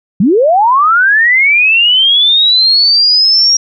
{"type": "linear sweep", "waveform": "sine", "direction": "up", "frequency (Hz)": [164.81, 5660], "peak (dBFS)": -5, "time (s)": [0.2, 3.57], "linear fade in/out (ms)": 5, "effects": []}